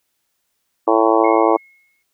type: harmonic tone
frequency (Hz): 111.6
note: A2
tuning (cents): +25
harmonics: 3 / 4 / 5 / 6 / 7 / 8 / 9 / 10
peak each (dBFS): -17 / -18 / -19 / -20 / -20 / -21 / -22 / -22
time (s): 0.87-1.57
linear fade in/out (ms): 10
type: tone with exponential decay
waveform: sine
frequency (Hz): 2169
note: C#7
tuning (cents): -38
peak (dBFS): -25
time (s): 1.24-2.03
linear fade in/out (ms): 5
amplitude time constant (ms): 170
effects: white hiss -70 dBFS RMS until 2.13 s